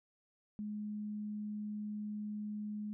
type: tone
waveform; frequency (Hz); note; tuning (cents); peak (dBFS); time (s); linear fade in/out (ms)
sine; 210; G#3; +19; -38; 0.59-2.93; 0
effects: none